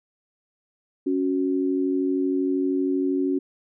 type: tone pair together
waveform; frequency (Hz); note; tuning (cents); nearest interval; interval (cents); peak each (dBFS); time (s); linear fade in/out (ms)
sine; 277.2 / 370; C#4 / F#4; 0 / 0; perfect fourth; 500; -22 / -25; 1.06-3.39; 10
effects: none